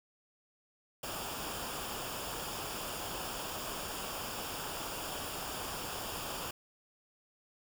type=noise with comb filter; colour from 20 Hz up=pink; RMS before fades=-40 dBFS; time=1.03-6.51 s; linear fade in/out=5 ms; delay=0.49 ms; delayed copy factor=-0.6; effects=none